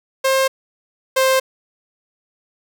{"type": "tone pair in turn", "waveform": "sawtooth", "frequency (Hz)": [532, 525.9], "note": ["C5", "C5"], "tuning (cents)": [29, 9], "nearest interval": "unison", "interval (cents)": 20, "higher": "first", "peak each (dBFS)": [-10, -9], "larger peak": "second", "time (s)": [[0.24, 0.48], [1.16, 1.4]], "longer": "neither", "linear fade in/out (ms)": 10, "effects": []}